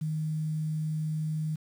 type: tone with quantisation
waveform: sine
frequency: 155.56 Hz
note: D#3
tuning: in tune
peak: -28 dBFS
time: 0.01-1.56 s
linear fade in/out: 10 ms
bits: 9
effects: none